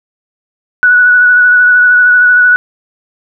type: tone with vibrato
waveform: sine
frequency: 1474 Hz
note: F#6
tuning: 7 cents flat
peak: -3 dBFS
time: 0.83-2.56 s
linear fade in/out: 0 ms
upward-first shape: sine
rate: 13 Hz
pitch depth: 18 cents each way
effects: none